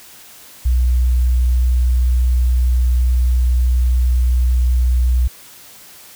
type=tone; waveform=sine; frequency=61.74 Hz; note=B1; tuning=in tune; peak=-11 dBFS; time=0.65-5.28 s; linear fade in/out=10 ms; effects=white hiss -41 dBFS RMS until 6.15 s